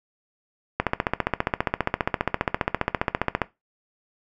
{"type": "click train", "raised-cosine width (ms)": 0.5, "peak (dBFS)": -5, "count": 40, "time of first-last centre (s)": [0.8, 3.417], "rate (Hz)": 14.9, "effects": ["noise-tail reverb RT60 0.2 s tail -17 dB re dry"]}